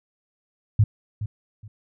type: tone with echo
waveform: sine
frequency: 105.9 Hz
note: G#2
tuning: 34 cents sharp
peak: -12 dBFS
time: 0.79-0.84 s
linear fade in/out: 5 ms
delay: 420 ms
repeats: 2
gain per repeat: -13 dB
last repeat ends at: 1.68 s
effects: none